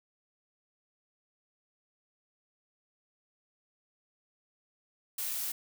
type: noise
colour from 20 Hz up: blue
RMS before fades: -35 dBFS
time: 5.18-5.52 s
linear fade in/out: 5 ms
effects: none